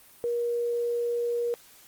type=tone; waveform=sine; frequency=475.2 Hz; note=A#4; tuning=33 cents sharp; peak=-25 dBFS; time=0.24-1.54 s; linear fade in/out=0 ms; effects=white hiss -54 dBFS RMS until 1.87 s + Opus 32 kbps